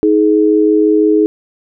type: tone pair together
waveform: sine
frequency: 316.2 / 422.1 Hz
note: D#4 / G#4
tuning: +28 / +28 cents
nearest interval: perfect fourth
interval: 500 cents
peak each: -10 dBFS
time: 0.03-1.26 s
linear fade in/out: 0 ms
effects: none